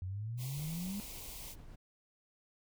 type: exponential sweep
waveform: sine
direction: up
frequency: 89.1 to 207.7 Hz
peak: -37 dBFS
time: 0.02-1 s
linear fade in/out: 0 ms
type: band-stop noise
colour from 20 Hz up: white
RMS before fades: -48 dBFS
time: 0.37-1.56 s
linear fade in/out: 50 ms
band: 1100 to 2000 Hz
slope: 96 dB/octave
type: noise with tremolo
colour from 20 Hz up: brown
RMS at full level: -50 dBFS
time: 0.57-1.76 s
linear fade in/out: 10 ms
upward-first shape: triangle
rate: 7.1 Hz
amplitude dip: 35%
effects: none